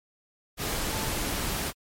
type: tone in noise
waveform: sine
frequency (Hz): 880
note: A5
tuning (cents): 0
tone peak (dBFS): -39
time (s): 0.9-1.11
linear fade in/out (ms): 50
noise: pink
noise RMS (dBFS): -30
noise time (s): 0.57-1.73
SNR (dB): -12
effects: MP3 64 kbps